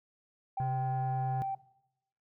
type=tone; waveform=sine; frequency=779 Hz; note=G5; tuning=11 cents flat; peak=-31 dBFS; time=0.57-1.55 s; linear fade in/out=5 ms
type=tone with vibrato; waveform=triangle; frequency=130.81 Hz; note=C3; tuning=in tune; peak=-28 dBFS; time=0.6-1.42 s; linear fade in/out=0 ms; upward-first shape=triangle; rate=10 Hz; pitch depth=30 cents each way
effects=noise-tail reverb RT60 0.9 s tail -21 dB re dry + tanh soft clip ceiling -25 dBFS